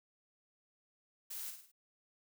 blue noise with echo, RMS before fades -44 dBFS, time 1.3-1.51 s, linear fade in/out 10 ms, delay 52 ms, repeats 4, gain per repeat -6 dB, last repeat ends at 1.718 s, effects none

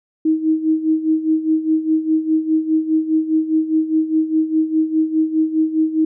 sine tone with tremolo, 316 Hz, D#4, 27 cents sharp, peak -11 dBFS, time 0.25-6.05 s, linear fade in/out 5 ms, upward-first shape sine, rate 4.9 Hz, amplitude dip 75%, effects none

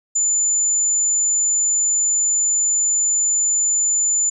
sine tone, 7040 Hz, A8, in tune, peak -15 dBFS, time 0.15-4.3 s, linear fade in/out 10 ms, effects none

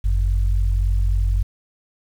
sine tone pair together, 49 / 92.5 Hz, G1 / F#2, 0 / 0 cents, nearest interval major seventh, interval 1100 cents, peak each -16 / -24 dBFS, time 0.04-1.43 s, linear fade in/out 10 ms, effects 8-bit

